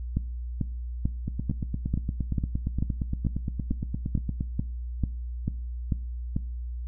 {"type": "two click trains", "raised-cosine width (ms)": 5, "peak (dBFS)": [-16, -13], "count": [28, 15], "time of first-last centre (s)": [[1.28, 4.409], [0.17, 6.365]], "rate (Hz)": [8.63, 2.26], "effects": ["noise-tail reverb RT60 0.5 s tail -20 dB re dry", "added 60 Hz sine -31 dBFS peak until 6.87 s"]}